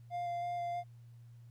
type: tone with vibrato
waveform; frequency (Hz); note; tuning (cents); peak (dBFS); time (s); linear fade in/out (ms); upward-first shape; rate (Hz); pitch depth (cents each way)
triangle; 698.5; F5; 0; -33; 0.1-0.84; 50; square; 3.1; 9
effects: added 118 Hz sine -52 dBFS peak until 1.5 s + pink hiss -75 dBFS RMS until 1.5 s